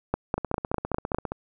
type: two click trains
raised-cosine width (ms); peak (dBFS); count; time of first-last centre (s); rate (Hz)
1; -9 / -15; 6 / 15; 0.14-1.146 / 0.38-1.32; 4.97 / 14.9
effects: none